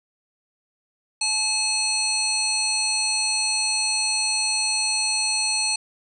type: harmonic tone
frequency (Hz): 860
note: A5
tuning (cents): -40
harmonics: 1 / 3 / 5 / 7 / 9 / 10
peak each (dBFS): -34 / -28 / -24 / -31 / -32 / -26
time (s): 1.21-5.76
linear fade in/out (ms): 5
effects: none